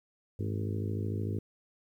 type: harmonic tone with a mistuned harmonic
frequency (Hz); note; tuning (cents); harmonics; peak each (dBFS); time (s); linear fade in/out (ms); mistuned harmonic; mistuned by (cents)
53.3; G#1; +46; 2 / 3 / 4 / 5 / 6 / 7 / 8 / 9; -32 / -44 / -40 / -43 / -43 / -43 / -44 / -50; 0.39-1.39; 5; 2; -100
effects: 11-bit